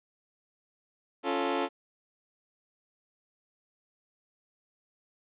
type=chord; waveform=20% pulse; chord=Db augmented; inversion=none; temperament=equal; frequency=277.2 / 349.2 / 440 Hz; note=Db4 / F4 / A4; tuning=0 / 0 / 0 cents; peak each=-27 dBFS; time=1.23-1.69 s; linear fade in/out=50 ms; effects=resampled to 8000 Hz